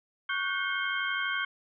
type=tone cluster; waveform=sine; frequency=1116 / 1458 / 1550 / 2169 / 3157 Hz; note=C#6 / F#6 / G6 / C#7 / G7; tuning=+11 / -26 / -20 / -38 / +12 cents; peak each=-36 / -35 / -32 / -35 / -37 dBFS; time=0.29-1.45 s; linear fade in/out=5 ms; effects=none